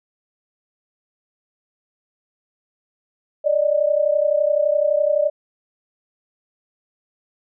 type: tone pair together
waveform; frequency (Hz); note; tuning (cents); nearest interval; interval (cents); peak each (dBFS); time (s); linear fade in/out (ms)
sine; 579 / 610.8; D5 / D#5; -25 / -32; minor second; 93; -18; 3.44-5.3; 20
effects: none